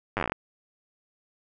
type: slowing click train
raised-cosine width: 0.5 ms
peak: -12 dBFS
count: 11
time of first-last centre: 0.17-0.32 s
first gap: 9 ms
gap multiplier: 1.11
effects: none